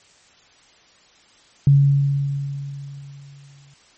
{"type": "tone with exponential decay", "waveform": "sine", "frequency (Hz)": 140.2, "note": "C#3", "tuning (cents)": 20, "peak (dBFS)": -8, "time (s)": [1.67, 3.74], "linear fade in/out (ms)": 2, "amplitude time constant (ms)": 450, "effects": ["white hiss -53 dBFS RMS until 3.97 s", "MP3 32 kbps"]}